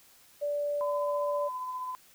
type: tone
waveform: sine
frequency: 582 Hz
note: D5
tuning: 16 cents flat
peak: -28 dBFS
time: 0.41-1.49 s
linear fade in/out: 20 ms
type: tone with tremolo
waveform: sine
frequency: 1013 Hz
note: B5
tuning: 44 cents sharp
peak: -32 dBFS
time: 0.81-1.95 s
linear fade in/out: 0 ms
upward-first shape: sine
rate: 15 Hz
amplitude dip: 30%
effects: white hiss -59 dBFS RMS until 2.14 s